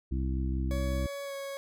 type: harmonic tone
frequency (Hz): 65.41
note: C2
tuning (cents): 0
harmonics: 1 / 2 / 3 / 4 / 5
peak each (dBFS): -29 / -37 / -39 / -40 / -40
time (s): 0.11-1.07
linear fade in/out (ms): 10
type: tone with pitch glide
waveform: 40% pulse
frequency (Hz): 562 to 553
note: C#5 to C#5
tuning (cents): +24 to -4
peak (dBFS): -35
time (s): 0.71-1.57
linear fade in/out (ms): 0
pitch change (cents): -28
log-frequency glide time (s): 1.23-1.34
effects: none